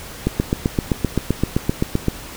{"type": "click train", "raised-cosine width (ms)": 3, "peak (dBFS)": -3, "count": 15, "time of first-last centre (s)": [0.27, 2.083], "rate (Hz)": 7.72, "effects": ["pink hiss -35 dBFS RMS until 2.36 s"]}